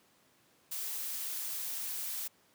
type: noise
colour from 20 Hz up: blue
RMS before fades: -38 dBFS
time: 0.71-2.28 s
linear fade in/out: 10 ms
effects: pink hiss -67 dBFS RMS until 2.54 s + high-pass 150 Hz 12 dB/octave